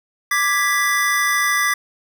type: chord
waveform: square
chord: G# diminished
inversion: second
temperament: equal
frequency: 1174.7 / 1661.2 / 1975.5 Hz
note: D6 / G#6 / B6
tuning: 0 / 0 / 0 cents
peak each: -22 / -24 / -19 dBFS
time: 0.31-1.74 s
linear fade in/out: 5 ms
effects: none